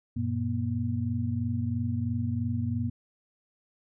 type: tone cluster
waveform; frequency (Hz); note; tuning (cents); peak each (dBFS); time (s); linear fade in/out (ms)
sine; 95.3 / 118.3 / 238.7; G2 / A#2 / A#3; -48 / +26 / +41; -31; 0.16-2.9; 10
effects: none